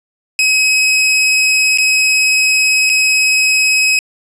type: tone with dropouts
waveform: sawtooth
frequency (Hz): 2547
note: D#7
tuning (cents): +40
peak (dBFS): -6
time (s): 0.39-3.99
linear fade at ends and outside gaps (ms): 1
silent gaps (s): 1.775-1.784 / 2.894-2.898
effects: resampled to 22050 Hz + 7-bit